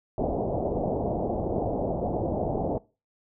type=low-pass noise; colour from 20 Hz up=white; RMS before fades=-28 dBFS; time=0.18-2.78 s; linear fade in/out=2 ms; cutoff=750 Hz; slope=48 dB/octave; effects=noise-tail reverb RT60 0.3 s tail -21 dB re dry